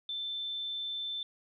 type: tone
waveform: sine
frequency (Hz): 3540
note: A7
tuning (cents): +10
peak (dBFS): -34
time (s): 0.09-1.23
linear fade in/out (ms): 2
effects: none